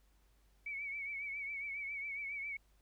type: tone with vibrato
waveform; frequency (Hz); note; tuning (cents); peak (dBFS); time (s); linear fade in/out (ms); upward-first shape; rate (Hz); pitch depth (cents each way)
sine; 2256; C#7; +30; -39; 0.66-2.57; 5; triangle; 7.3; 70
effects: added 50 Hz sine -67 dBFS peak until 2.81 s + pink hiss -75 dBFS RMS until 2.81 s